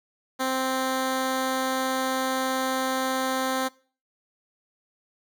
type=tone; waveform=10% pulse; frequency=261.6 Hz; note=C4; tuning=in tune; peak=-16 dBFS; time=0.39-3.69 s; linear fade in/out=20 ms; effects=noise-tail reverb RT60 0.4 s tail -22 dB re dry